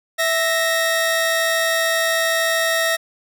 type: tone pair together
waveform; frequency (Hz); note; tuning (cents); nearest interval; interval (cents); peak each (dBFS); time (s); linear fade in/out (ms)
sawtooth; 658 / 1861; E5 / A#6; -3 / -3; octave + tritone; 1800; -16; 0.18-2.97; 20
effects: none